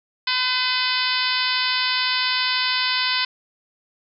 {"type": "harmonic tone", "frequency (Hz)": 507, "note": "B4", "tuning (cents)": 45, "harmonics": [2, 3, 4, 5, 6, 7, 8, 9, 10], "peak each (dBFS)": [-28, -28, -28, -28, -28, -28, -28, -28, -28], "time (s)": [0.27, 3.25], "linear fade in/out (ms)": 5, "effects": []}